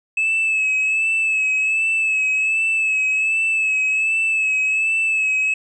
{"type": "tone with vibrato", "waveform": "triangle", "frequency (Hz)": 2600, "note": "E7", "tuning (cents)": -24, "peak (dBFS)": -14, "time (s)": [0.17, 5.54], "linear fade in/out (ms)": 5, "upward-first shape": "sine", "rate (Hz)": 1.3, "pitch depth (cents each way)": 35, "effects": ["tanh soft clip ceiling -10 dBFS", "resampled to 22050 Hz"]}